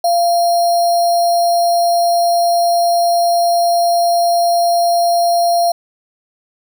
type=tone with sample-and-hold; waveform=sine; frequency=690 Hz; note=F5; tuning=21 cents flat; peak=-10 dBFS; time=0.04-5.72 s; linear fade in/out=5 ms; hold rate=4900 Hz; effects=none